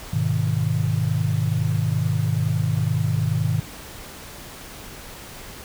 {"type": "chord", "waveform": "sine", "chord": "G# minor", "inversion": "none", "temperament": "equal with one note detuned", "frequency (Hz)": [103.83, 126.07, 155.56], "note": ["G#2", "B2", "D#3"], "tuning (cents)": [0, 36, 0], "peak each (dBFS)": [-23, -24, -23], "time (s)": [0.13, 3.6], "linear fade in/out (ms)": 5, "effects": ["pink hiss -39 dBFS RMS until 5.64 s"]}